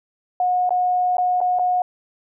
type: tone with dropouts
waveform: sine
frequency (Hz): 725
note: F#5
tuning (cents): -35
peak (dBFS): -16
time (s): 0.4-1.82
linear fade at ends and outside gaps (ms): 2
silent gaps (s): 0.693-0.706 / 1.17-1.182 / 1.405-1.413 / 1.588-1.594
effects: none